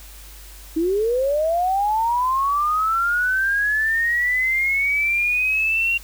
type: linear sweep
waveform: sine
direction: up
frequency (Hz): 311.1 to 2767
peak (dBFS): -17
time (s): 0.76-5.98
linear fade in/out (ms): 10
effects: added 50 Hz sine -40 dBFS peak until 6.03 s + white hiss -44 dBFS RMS until 6.03 s